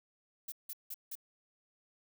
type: noise bursts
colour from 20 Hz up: violet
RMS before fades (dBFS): -42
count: 4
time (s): 0.48-1.154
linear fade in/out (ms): 5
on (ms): 41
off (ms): 170
effects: none